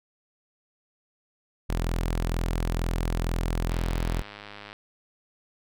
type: tone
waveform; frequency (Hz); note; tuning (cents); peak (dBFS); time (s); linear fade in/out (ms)
sawtooth; 42.14; E1; +39; -21; 1.69-4.22; 10
type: click train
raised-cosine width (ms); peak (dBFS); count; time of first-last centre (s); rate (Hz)
0.3; -25; 106; 3.71-4.729; 103
effects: none